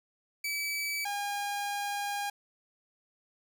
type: tone pair in turn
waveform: sawtooth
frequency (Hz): 2297 / 812.1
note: D7 / G#5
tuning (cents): -39 / -39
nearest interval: octave + tritone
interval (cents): 1800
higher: first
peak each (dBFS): -28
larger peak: neither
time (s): 0.44-1.05 / 1.05-2.3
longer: second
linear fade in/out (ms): 5
effects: none